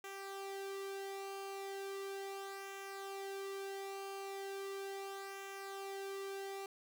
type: tone with flanger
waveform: sawtooth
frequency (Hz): 392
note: G4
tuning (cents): 0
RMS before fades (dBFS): -45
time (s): 0.04-6.66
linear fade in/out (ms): 2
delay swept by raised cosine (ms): 0.22 to 2.02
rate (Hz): 0.37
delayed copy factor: -0.55
effects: none